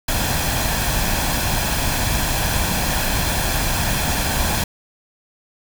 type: noise with comb filter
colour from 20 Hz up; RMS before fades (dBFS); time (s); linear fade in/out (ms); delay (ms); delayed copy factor
pink; -20; 0.08-4.64; 5; 1.2; +0.5
effects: none